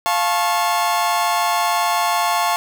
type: chord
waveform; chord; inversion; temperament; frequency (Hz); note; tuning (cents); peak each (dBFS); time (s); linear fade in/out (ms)
40% pulse; F augmented; none; just; 698.5 / 873.1 / 1091.3; F5 / A5 / C#6; 0 / -14 / -27; -20; 0.06-2.56; 0
effects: none